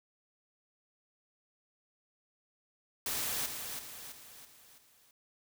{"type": "noise with echo", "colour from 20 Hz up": "white", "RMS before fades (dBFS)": -35, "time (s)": [3.06, 3.46], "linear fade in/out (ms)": 2, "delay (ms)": 330, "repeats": 5, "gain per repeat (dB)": -6, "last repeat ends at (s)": 5.11, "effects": []}